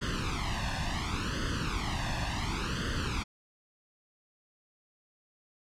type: noise with flanger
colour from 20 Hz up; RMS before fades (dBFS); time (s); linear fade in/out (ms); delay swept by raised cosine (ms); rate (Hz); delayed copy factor
pink; -32; 0.01-3.24; 20; 0.63 to 1.14; 0.7; +0.9
effects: low-pass 5000 Hz 12 dB/octave